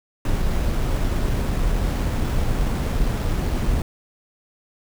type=noise with sample-and-hold; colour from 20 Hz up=brown; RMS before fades=-21 dBFS; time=0.25-3.82 s; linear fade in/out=2 ms; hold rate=8820 Hz; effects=none